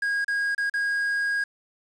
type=tone with dropouts; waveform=triangle; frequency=1636 Hz; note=G#6; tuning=26 cents flat; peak=-21 dBFS; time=0.02-1.44 s; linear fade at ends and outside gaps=5 ms; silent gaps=0.246-0.28 / 0.549-0.579 / 0.698-0.738 s; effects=resampled to 22050 Hz + 8-bit